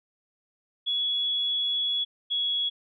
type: tone pair in turn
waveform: sine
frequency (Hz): 3374 / 3351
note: G#7 / G#7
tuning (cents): +27 / +15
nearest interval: unison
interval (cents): 12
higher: first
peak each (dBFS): -24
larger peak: neither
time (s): 0.86-2.05 / 2.3-2.7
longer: first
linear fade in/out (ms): 20
effects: none